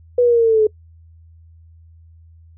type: linear sweep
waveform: sine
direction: down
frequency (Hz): 493.9 to 424.7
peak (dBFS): -10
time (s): 0.18-0.67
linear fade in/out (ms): 5
effects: noise-tail reverb RT60 0.1 s tail -24 dB re dry + added 82 Hz sine -43 dBFS peak until 2.57 s